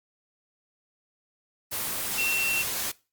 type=tone in noise; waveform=sine; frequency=2714 Hz; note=E7; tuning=50 cents sharp; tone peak=-25 dBFS; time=2.17-2.63 s; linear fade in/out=20 ms; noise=white; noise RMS=-30 dBFS; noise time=1.71-2.92 s; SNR=+2 dB; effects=noise-tail reverb RT60 0.3 s tail -21 dB re dry + Opus 24 kbps